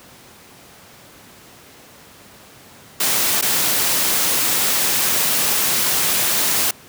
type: noise with dropouts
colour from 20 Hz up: white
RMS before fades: -18 dBFS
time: 3-6.71 s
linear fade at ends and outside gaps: 5 ms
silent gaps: 3.413-3.423 s
effects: pink hiss -44 dBFS RMS until 6.88 s + high-pass 100 Hz 12 dB/octave